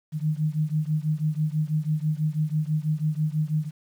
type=beating tone pair; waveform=sine; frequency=151.4 / 157.5 Hz; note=D#3 / D#3; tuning=-47 / +21 cents; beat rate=6.1 Hz; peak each=-25 / -26 dBFS; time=0.12-3.71 s; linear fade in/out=50 ms; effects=9-bit